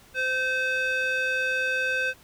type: tone with band-pass filter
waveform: square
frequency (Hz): 516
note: C5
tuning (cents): -24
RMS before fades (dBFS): -26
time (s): 0.14-2.14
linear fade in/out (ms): 50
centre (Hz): 2000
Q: 7.8
effects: pink hiss -54 dBFS RMS until 2.23 s